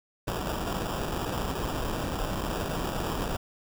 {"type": "noise with sample-and-hold", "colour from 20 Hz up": "pink", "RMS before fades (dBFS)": -31, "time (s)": [0.27, 3.37], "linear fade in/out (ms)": 10, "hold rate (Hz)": 2100, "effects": []}